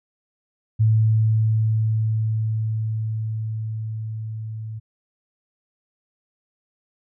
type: tone with level ramp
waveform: sine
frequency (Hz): 110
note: A2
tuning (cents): 0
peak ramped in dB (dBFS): -13 to -29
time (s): 0.79-4.8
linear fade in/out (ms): 20
effects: none